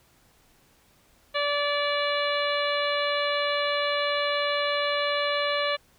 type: harmonic tone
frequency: 579 Hz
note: D5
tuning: 25 cents flat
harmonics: 1 / 2 / 3 / 4 / 5 / 6 / 7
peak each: -27 / -30 / -32 / -33 / -34 / -35 / -35 dBFS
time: 1.34-5.77 s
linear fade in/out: 20 ms
effects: pink hiss -61 dBFS RMS until 5.98 s